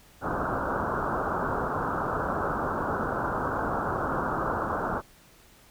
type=low-pass noise; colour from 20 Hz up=white; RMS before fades=-29 dBFS; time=0.21-5.02 s; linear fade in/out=50 ms; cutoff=1500 Hz; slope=96 dB/octave; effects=pink hiss -56 dBFS RMS until 5.7 s